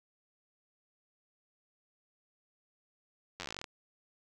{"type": "slowing click train", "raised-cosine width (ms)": 0.2, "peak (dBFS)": -22, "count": 15, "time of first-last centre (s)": [3.4, 3.642], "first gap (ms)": 10, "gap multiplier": 1.08, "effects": []}